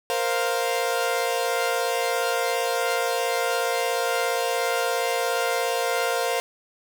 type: chord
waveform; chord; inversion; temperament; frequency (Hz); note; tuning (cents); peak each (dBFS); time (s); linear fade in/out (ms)
sawtooth; Bb suspended second; none; equal; 466.2 / 523.3 / 698.5; Bb4 / C5 / F5; 0 / 0 / 0; -23; 0.1-6.4; 0
effects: none